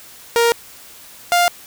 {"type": "tone pair in turn", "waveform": "sawtooth", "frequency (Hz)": [467.9, 701.1], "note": ["A#4", "F5"], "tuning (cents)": [6, 7], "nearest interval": "perfect fifth", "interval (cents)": 701, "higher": "second", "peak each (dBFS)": -8, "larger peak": "neither", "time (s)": [[0.36, 0.52], [1.32, 1.48]], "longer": "neither", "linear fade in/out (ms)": 0, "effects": ["white hiss -41 dBFS RMS until 1.66 s"]}